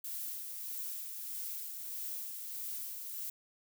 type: noise with tremolo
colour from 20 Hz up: violet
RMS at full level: -40 dBFS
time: 0.04-3.3 s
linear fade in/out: 5 ms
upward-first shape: sine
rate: 1.6 Hz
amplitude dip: 35%
effects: none